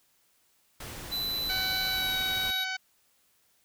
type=noise; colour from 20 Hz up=pink; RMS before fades=-41 dBFS; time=0.8-2.51 s; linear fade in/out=5 ms
type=tone with pitch glide; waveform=square; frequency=3993 to 3813 Hz; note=B7 to A#7; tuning=+18 to +38 cents; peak=-30 dBFS; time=1.11-2.65 s; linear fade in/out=20 ms; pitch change=-80 cents; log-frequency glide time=1.87-2.15 s
type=harmonic tone; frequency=754 Hz; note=F#5; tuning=32 cents sharp; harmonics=1 / 2 / 3 / 4 / 5 / 6 / 7 / 8 / 9; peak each=-40 / -34 / -37 / -41 / -43 / -41 / -48 / -48 / -53 dBFS; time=1.49-2.77 s; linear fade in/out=10 ms
effects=white hiss -68 dBFS RMS until 3.64 s